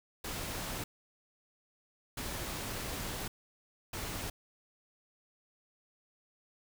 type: noise bursts at uneven times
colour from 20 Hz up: pink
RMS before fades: -39 dBFS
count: 3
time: 0.24-0.84 / 2.17-3.28 / 3.93-4.3 s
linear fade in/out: 5 ms
effects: none